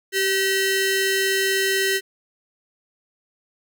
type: ring-modulated tone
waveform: sawtooth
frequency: 1152 Hz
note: D6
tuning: 34 cents flat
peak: -12 dBFS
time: 0.12-2.01 s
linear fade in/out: 50 ms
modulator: 764 Hz
effects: none